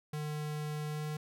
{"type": "tone with pitch glide", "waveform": "square", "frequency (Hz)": [150.8, 151.85], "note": ["D3", "D#3"], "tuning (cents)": [46, -42], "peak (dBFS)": -36, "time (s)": [0.13, 1.17], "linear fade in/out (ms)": 5, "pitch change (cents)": 12, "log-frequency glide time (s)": [0.86, 1.04], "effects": []}